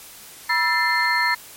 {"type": "tone cluster", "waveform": "sine", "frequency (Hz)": [969, 1327, 1777, 2086, 4256], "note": ["B5", "E6", "A6", "C7", "C8"], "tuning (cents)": [-33, 11, 17, -6, 29], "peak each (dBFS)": [-23, -27, -21, -23, -27], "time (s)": [0.49, 1.35], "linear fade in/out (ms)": 10, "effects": ["white hiss -42 dBFS RMS until 1.56 s", "MP3 64 kbps"]}